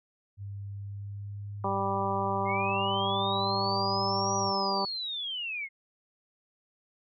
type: tone with pitch glide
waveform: sine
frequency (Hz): 100 to 106.56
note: G2 to G#2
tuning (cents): +35 to +45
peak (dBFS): -36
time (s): 0.37-4.53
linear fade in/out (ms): 50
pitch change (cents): +110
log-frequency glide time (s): 0.71-3.53
type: harmonic tone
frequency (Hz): 196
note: G3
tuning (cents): 0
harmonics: 1 / 2 / 3 / 4 / 5 / 6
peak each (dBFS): -36 / -35 / -36 / -33 / -32 / -35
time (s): 1.64-4.85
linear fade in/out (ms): 2
type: linear two-way sweep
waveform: sine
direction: up then down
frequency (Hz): 2093 to 5800 to 2093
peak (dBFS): -32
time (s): 2.45-5.69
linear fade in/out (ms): 50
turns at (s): 4.36
effects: none